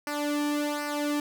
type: tone with flanger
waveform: sawtooth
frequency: 293.7 Hz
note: D4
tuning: in tune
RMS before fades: -29 dBFS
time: 0.07-1.2 s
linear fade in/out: 2 ms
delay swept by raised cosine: 0.28 to 1.48 ms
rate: 1.3 Hz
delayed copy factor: -0.75
effects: none